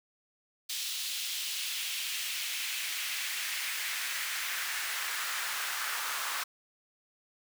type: noise with high-pass filter sweep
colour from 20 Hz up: pink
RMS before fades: -35 dBFS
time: 0.69-6.44 s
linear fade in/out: 10 ms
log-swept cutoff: 3600 to 1200 Hz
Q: 1.7
effects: none